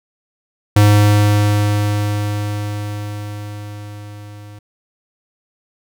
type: tone with level ramp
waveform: square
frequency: 103.83 Hz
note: G#2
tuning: in tune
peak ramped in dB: -7 to -35 dBFS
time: 0.76-4.59 s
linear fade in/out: 5 ms
effects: none